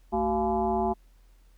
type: tone with frequency modulation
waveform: sine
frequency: 536 Hz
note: C5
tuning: 42 cents sharp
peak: -23 dBFS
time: 0.12-0.94 s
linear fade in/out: 20 ms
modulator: 158 Hz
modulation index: 2.4
effects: added 42 Hz sine -54 dBFS peak until 1.57 s + pink hiss -68 dBFS RMS until 1.57 s